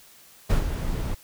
brown noise with ADSR envelope, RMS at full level -18 dBFS, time 0.49-1.15 s, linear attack 18 ms, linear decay 130 ms, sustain -9 dB, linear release 14 ms, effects white hiss -52 dBFS RMS until 1.23 s

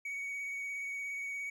triangle tone with vibrato, 2245 Hz, C#7, 21 cents sharp, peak -35 dBFS, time 0.05-1.5 s, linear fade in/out 5 ms, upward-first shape triangle, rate 17 Hz, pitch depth 24 cents each way, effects none

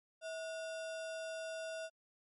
sine tone with sample-and-hold, 647 Hz, E5, 32 cents flat, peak -40 dBFS, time 0.21-1.9 s, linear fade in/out 50 ms, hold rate 2100 Hz, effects MP3 48 kbps

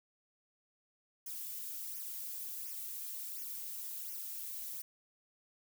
violet noise with flanger, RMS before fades -43 dBFS, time 1.26-4.82 s, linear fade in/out 5 ms, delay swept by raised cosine 0.24 to 3.64 ms, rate 1.4 Hz, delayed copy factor -0.85, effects none

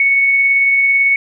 sine tone with tremolo, 2217 Hz, C#7, in tune, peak -8 dBFS, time 0-1.16 s, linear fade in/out 2 ms, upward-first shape triangle, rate 18 Hz, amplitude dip 25%, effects none

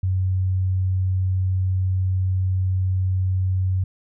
sine tone, 93.4 Hz, F#2, 17 cents sharp, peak -18 dBFS, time 0.03-3.84 s, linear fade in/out 5 ms, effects none

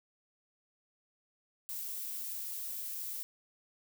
violet noise, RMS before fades -40 dBFS, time 1.69-3.23 s, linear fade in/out 0 ms, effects none

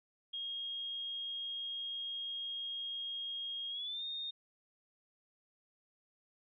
sine tone with pitch glide, 3257 to 3677 Hz, G#7 to A#7, -34 to -24 cents, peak -38 dBFS, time 0.33-4.31 s, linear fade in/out 10 ms, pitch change +210 cents, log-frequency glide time 3.7-4.04 s, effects none

